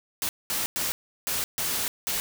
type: noise bursts at uneven times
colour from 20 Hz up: white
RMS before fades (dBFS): -28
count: 6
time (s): 0.22-0.29 / 0.5-0.66 / 0.76-0.92 / 1.27-1.44 / 1.58-1.88 / 2.07-2.2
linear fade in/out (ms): 0
effects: none